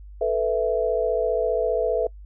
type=chord; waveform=sine; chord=A suspended second; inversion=none; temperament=just; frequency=440 / 495 / 660 Hz; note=A4 / B4 / E5; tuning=0 / +4 / +2 cents; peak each=-24 dBFS; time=0.21-2.07 s; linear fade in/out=5 ms; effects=noise-tail reverb RT60 0.1 s tail -26 dB re dry + added 50 Hz sine -39 dBFS peak until 2.25 s